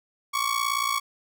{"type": "ring-modulated tone", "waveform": "sawtooth", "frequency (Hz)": 1119, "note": "C#6", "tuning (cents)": 16, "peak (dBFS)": -17, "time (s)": [0.33, 1], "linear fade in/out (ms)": 20, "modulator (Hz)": 28.9, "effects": []}